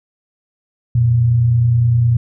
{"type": "tone pair together", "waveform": "sine", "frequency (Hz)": [89.43, 119.2], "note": ["F2", "A#2"], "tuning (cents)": [42, 39], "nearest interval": "perfect fourth", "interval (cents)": 497, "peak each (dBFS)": [-22, -10], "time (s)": [0.95, 2.17], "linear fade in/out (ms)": 5, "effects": []}